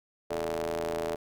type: ring-modulated tone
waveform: sawtooth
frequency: 81 Hz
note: E2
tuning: 30 cents flat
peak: -23 dBFS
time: 0.3-1.16 s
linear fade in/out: 10 ms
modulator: 512 Hz
effects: none